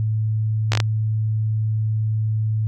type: slowing click train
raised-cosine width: 0.2 ms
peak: -3 dBFS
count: 5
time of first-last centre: 0.72-0.802 s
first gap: 14 ms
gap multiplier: 1.26
effects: added 109 Hz sine -18 dBFS peak until 2.67 s